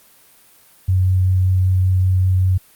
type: tone with vibrato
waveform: sine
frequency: 92.9 Hz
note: F#2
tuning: 7 cents sharp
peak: -12 dBFS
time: 0.88-2.58 s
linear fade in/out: 10 ms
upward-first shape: sine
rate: 5.2 Hz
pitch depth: 8 cents each way
effects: white hiss -50 dBFS RMS until 2.75 s + Opus 32 kbps